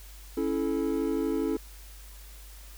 triangle chord, A major, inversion first, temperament equal with one note detuned, 277.2 / 329.6 / 434.2 Hz, C#4 / E4 / A4, 0 / 0 / -23 cents, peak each -28 / -28 / -29 dBFS, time 0.37-1.57 s, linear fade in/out 5 ms, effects added 50 Hz sine -45 dBFS peak until 2.77 s + white hiss -52 dBFS RMS until 2.77 s

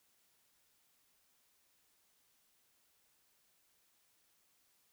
silence, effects white hiss -74 dBFS RMS until 4.92 s

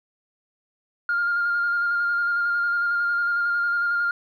sine tone with vibrato, 1407 Hz, F6, 12 cents sharp, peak -19 dBFS, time 1.09-4.11 s, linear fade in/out 2 ms, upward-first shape square, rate 11 Hz, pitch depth 14 cents each way, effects tanh soft clip ceiling -16 dBFS + 10-bit

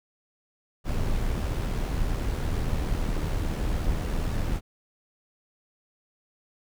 brown noise with amplitude modulation, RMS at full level -25 dBFS, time 0.84-4.61 s, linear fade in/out 50 ms, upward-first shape sine, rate 78.3 Hz, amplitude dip 40%, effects none

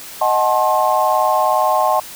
sine tone cluster, 624 / 746 / 865 / 1066 Hz, D#5 / F#5 / A5 / C6, +5 / +14 / -30 / +32 cents, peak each -18 dBFS, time 0.21-2 s, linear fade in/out 5 ms, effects white hiss -34 dBFS RMS until 2.15 s

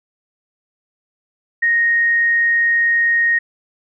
sine tone, 1864.7 Hz, A#6, in tune, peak -12 dBFS, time 1.62-3.39 s, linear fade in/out 10 ms, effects none

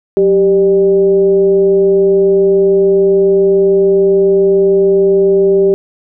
sine tone with frequency modulation, 391 Hz, G4, 4 cents flat, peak -6 dBFS, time 0.17-5.74 s, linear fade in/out 0 ms, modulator 209 Hz, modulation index 0.42, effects none

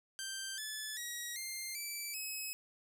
10% pulse tone with pitch steps, 1568 / 1729.8 / 1908.3 / 2105 / 2322 / 2562 Hz, G6 / A6 / A#6 / C7 / D7 / E7, 0 / -30 / +40 / +10 / -20 / -50 cents, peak -31 dBFS, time 0.19-2.53 s, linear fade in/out 0 ms, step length 390 ms, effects none

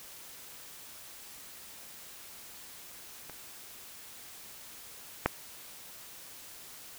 clicks, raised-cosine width 0.5 ms, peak -29 / -9 dBFS, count 2, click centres 3.297 / 5.26 s, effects white hiss -49 dBFS RMS until 6.98 s

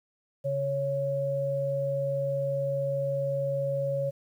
sine tone pair together, 139.28 / 554.4 Hz, C#3 / C#5, +9 / 0 cents, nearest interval 2 octaves, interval 2391 cents, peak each -32 / -27 dBFS, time 0.44-4.11 s, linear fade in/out 20 ms, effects 10-bit

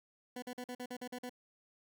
20% pulse tone bursts, 248.3 Hz, B3, 9 cents sharp, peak -36 dBFS, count 9, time 0.36-1.295 s, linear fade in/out 5 ms, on 63 ms, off 46 ms, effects none

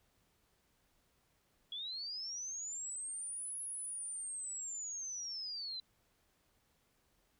sine linear two-way sweep, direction up then down, 3310 to 10600 to 3978 Hz, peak -40 dBFS, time 1.72-5.8 s, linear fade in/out 2 ms, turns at 3.62 s, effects pink hiss -75 dBFS RMS until 7.39 s

